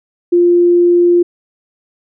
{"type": "tone", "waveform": "sine", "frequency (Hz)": 349.2, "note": "F4", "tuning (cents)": 0, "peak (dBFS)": -6, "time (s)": [0.32, 1.23], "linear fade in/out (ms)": 10, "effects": []}